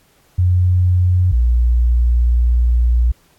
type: tone pair in turn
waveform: sine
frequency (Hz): 90.2 / 59.63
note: F#2 / A#1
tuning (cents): -44 / +40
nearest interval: perfect fifth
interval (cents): 716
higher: first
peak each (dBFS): -10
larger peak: neither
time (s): 0.38-1.32 / 1.32-3.12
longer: second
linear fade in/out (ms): 10
effects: pink hiss -55 dBFS RMS until 3.38 s + AAC 64 kbps